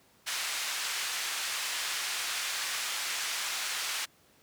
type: band-pass noise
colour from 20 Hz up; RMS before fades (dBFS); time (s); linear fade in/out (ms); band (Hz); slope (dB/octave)
pink; -34; 0.26-4.06; 20; 1600 to 9100; 12
effects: pink hiss -63 dBFS RMS until 4.42 s + high-pass 100 Hz 12 dB/octave